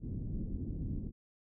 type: low-pass noise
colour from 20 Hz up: pink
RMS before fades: -38 dBFS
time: 0-1.12 s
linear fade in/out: 50 ms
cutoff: 290 Hz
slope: 24 dB/octave
effects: none